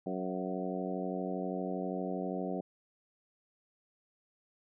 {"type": "harmonic tone with a mistuned harmonic", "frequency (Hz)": 92.5, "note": "F#2", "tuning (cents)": 0, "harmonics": [2, 3, 4, 5, 6, 7, 8], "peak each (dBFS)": [-38, -40, -41, -42, -43, -43, -44], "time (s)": [0.06, 2.61], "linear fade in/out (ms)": 5, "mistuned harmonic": 7, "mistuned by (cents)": 27, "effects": []}